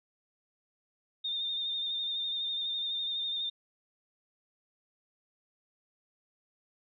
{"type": "tone with vibrato", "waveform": "sine", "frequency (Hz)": 3641, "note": "A#7", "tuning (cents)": -41, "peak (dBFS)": -31, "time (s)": [1.24, 3.5], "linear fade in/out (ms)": 10, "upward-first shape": "sine", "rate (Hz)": 12, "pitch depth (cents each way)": 33, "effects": []}